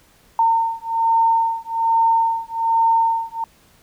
sine beating tone pair, 910 / 911.2 Hz, A#5 / A#5, -42 / -40 cents, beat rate 1.2 Hz, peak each -18 dBFS, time 0.39-3.44 s, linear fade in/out 2 ms, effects pink hiss -54 dBFS RMS until 3.82 s

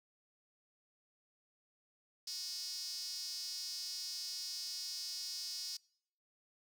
sawtooth tone with high-pass filter, 365.7 Hz, F#4, 20 cents flat, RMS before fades -43 dBFS, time 2.27-5.77 s, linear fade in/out 5 ms, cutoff 5000 Hz, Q 7.1, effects noise-tail reverb RT60 0.7 s tail -26 dB re dry

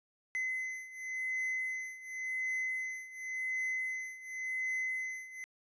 triangle beating tone pair, 2040 / 2040.91 Hz, C7 / C7, -44 / -44 cents, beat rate 0.91 Hz, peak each -38 / -35 dBFS, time 0.35-5.44 s, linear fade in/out 0 ms, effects resampled to 22050 Hz

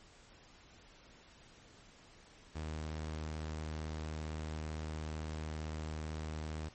sawtooth tone, 77.78 Hz, D#2, in tune, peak -35 dBFS, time 2.55-6.69 s, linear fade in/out 10 ms, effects pink hiss -60 dBFS RMS until 6.74 s + MP3 32 kbps

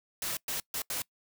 white noise bursts at uneven times, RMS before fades -34 dBFS, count 4, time 0.22-0.37 / 0.48-0.6 / 0.74-0.82 / 0.9-1.02 s, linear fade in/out 2 ms, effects noise-tail reverb RT60 0.1 s tail -23 dB re dry

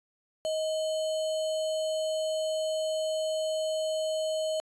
sine tone with sample-and-hold, 629 Hz, D#5, 19 cents sharp, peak -27 dBFS, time 0.45-4.6 s, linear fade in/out 0 ms, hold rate 3675 Hz, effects resampled to 22050 Hz

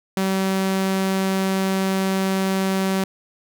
sawtooth tone, 191.4 Hz, G3, 41 cents flat, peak -15 dBFS, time 0.17-3.04 s, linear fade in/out 2 ms, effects none

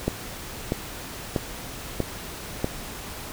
click train, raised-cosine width 2 ms, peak -9 dBFS, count 5, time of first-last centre 0.08-2.644 s, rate 1.56 Hz, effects pink hiss -37 dBFS RMS until 3.32 s

